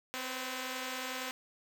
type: tone cluster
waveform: 5% pulse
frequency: 257.7 / 497.8 / 546 Hz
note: C4 / B4 / C#5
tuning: -26 / +14 / -26 cents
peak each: -27 / -32 / -34 dBFS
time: 0.14-1.31 s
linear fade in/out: 0 ms
effects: none